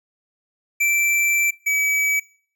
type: tone pair in turn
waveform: square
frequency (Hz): 2338 / 2285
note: D7 / D7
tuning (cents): -8 / -48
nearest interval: unison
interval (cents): 40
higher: first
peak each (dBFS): -17 / -18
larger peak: first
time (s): 0.8-1.51 / 1.66-2.2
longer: first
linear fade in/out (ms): 10
effects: noise-tail reverb RT60 0.5 s tail -23 dB re dry